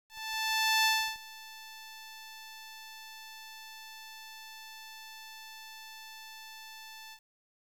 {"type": "tone with ADSR envelope", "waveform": "10% pulse", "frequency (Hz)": 880, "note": "A5", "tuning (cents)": 0, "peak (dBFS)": -15, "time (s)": [0.09, 7.2], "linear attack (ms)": 760, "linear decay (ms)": 320, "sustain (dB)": -22, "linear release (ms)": 77, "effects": ["low-pass 12000 Hz 12 dB/octave", "9-bit"]}